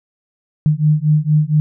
sine beating tone pair, 150 / 154.3 Hz, D3 / D#3, +37 / -14 cents, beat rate 4.3 Hz, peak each -14 dBFS, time 0.66-1.6 s, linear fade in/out 0 ms, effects none

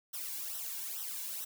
blue noise with flanger, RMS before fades -40 dBFS, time 0.13-1.45 s, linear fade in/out 10 ms, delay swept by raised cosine 0.43 to 1.63 ms, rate 2.3 Hz, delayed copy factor -0.8, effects none

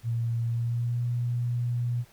sine tone with pitch glide, 116.5 to 120.75 Hz, A#2 to B2, -1 to -39 cents, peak -25 dBFS, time 0.03-2.05 s, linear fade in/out 50 ms, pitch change +62 cents, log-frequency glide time 0.47-1.03 s, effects pink hiss -58 dBFS RMS until 2.12 s

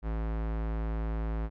square tone with low-pass filter, 55 Hz, A1, in tune, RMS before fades -32 dBFS, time 0.02-1.5 s, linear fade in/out 50 ms, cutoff 1600 Hz, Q 0.79, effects none

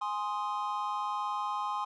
triangle chord, Ab major, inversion none, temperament equal with one note detuned, 830.6 / 1046.5 / 1248.1 Hz, Ab5 / C6 / Eb6, 0 / 0 / +5 cents, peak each -34 / -32 / -36 dBFS, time 0.01-1.85 s, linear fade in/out 10 ms, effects resampled to 22050 Hz

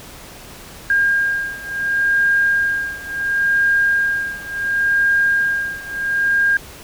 sine beating tone pair, 1612 / 1612.71 Hz, G6 / G6, +48 / +49 cents, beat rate 0.71 Hz, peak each -17 / -19 dBFS, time 0.9-6.57 s, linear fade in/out 2 ms, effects pink hiss -38 dBFS RMS until 6.83 s

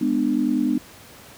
sine chord, G# diminished, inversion none, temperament just, 207.7 / 249.2 / 299 Hz, G#3 / B3 / D4, 0 / +16 / +31 cents, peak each -26 / -21 / -22 dBFS, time 0.01-0.78 s, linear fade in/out 5 ms, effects pink hiss -45 dBFS RMS until 1.37 s + high-pass 80 Hz 12 dB/octave

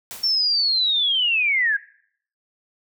white noise with exponential decay, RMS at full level -32 dBFS, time 0.11-0.51 s, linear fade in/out 0 ms, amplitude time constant 85 ms
sine linear sweep, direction down, 5470 to 1595 Hz, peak -17 dBFS, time 0.23-1.77 s, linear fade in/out 10 ms
effects noise-tail reverb RT60 0.6 s tail -19 dB re dry

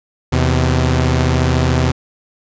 sawtooth tone pair together, 80.51 / 127.8 Hz, E2 / C3, -40 / -40 cents, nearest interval minor sixth, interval 800 cents, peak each -11 dBFS, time 0.32-1.92 s, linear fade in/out 10 ms, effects resampled to 16000 Hz

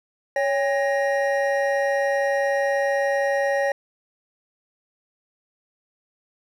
triangle tone cluster, 558 / 805 / 1875 Hz, C#5 / G5 / A#6, +11 / +46 / +10 cents, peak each -19 / -25 / -25 dBFS, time 0.36-3.72 s, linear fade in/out 2 ms, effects none

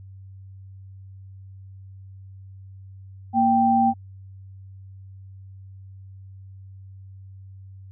sine tone pair together, 233.1 / 784.1 Hz, A#3 / G5, 0 / 0 cents, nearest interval octave + major sixth, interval 2100 cents, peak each -20 / -17 dBFS, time 3.33-3.94 s, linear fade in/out 50 ms, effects added 96 Hz sine -40 dBFS peak until 7.91 s

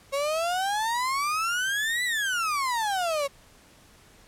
35% pulse exponential two-way sweep, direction up then down, 544 to 2003 to 544 Hz, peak -23 dBFS, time 0.12-3.28 s, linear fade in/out 20 ms, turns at 2.04 s, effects pink hiss -55 dBFS RMS until 4.27 s + low-pass 12000 Hz 12 dB/octave

